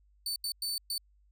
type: tone bursts at uneven times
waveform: sawtooth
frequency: 4522 Hz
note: C#8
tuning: 34 cents sharp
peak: -29 dBFS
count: 4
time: 0.26-0.36 / 0.44-0.52 / 0.62-0.78 / 0.9-0.98 s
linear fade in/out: 2 ms
effects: added 50 Hz sine -62 dBFS peak until 1.31 s